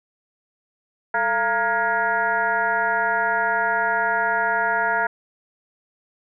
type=tone with frequency modulation; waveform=sine; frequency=1173 Hz; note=D6; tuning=2 cents flat; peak=-18 dBFS; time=1.14-5.07 s; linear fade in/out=5 ms; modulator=244 Hz; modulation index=2.4; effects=none